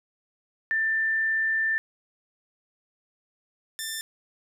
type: tone pair in turn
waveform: sine / 10% pulse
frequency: 1781 / 1781 Hz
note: A6 / A6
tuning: +21 / +21 cents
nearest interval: unison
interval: 0 cents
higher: neither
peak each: -22 dBFS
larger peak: neither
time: 0.71-1.78 / 3.79-4.01 s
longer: first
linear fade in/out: 0 ms
effects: none